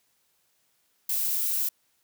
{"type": "noise", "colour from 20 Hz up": "violet", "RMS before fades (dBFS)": -27, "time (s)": [1.09, 1.69], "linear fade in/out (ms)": 5, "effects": ["white hiss -70 dBFS RMS until 2.03 s", "high-pass 60 Hz 12 dB/octave"]}